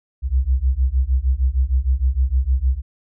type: beating tone pair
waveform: sine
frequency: 61.74 / 68.24 Hz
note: B1 / C#2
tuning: 0 / -27 cents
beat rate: 6.5 Hz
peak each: -18 dBFS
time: 0.22-2.82 s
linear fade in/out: 50 ms
effects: none